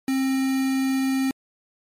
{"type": "tone with quantisation", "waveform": "triangle", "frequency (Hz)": 265.8, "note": "C4", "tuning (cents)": 27, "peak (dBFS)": -18, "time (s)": [0.08, 1.31], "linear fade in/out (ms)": 2, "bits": 5, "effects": ["MP3 64 kbps"]}